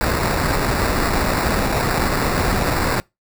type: noise with sample-and-hold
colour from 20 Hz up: pink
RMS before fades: -19 dBFS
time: 0.01-3 s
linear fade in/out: 0 ms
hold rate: 3150 Hz
effects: noise-tail reverb RT60 0.2 s tail -24 dB re dry